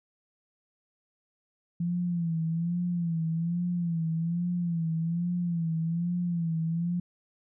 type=tone with vibrato; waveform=sine; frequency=169.2 Hz; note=E3; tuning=45 cents sharp; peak=-26 dBFS; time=1.8-7 s; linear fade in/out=5 ms; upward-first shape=sine; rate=1.2 Hz; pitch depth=76 cents each way; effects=none